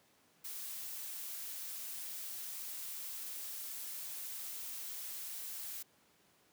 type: noise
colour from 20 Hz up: blue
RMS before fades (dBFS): -44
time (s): 0.44-5.83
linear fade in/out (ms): 10
effects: pink hiss -69 dBFS RMS until 6.52 s + high-pass 150 Hz 12 dB/octave